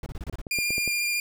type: noise bursts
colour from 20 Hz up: brown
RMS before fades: -33 dBFS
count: 7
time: 0.03-0.416 s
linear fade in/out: 2 ms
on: 32 ms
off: 27 ms
type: clicks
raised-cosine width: 2 ms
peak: -21 dBFS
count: 6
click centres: 0.297 / 0.468 / 0.587 / 0.706 / 0.781 / 0.877 s
type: tone with vibrato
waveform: sawtooth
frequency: 2400 Hz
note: D7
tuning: 37 cents sharp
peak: -21 dBFS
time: 0.51-1.2 s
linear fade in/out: 2 ms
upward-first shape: triangle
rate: 14 Hz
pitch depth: 15 cents each way
effects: none